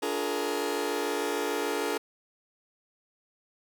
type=chord; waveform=sawtooth; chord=Bb dominant seventh; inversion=first; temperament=just; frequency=291.4 / 349.6 / 419.5 / 466.2 Hz; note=D4 / F4 / Ab4 / Bb4; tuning=-13 / +2 / +17 / 0 cents; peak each=-31 / -32 / -28 / -29 dBFS; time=0.02-1.98 s; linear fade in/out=10 ms; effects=none